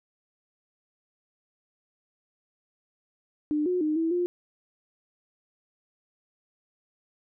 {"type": "tone with pitch steps", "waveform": "sine", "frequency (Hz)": [300, 361.6, 306.8, 326.5, 353.5], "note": ["D4", "F#4", "D#4", "E4", "F4"], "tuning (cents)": [37, -40, -24, -17, 21], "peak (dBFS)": -23, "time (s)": [3.51, 4.26], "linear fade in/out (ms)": 0, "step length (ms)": 150, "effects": []}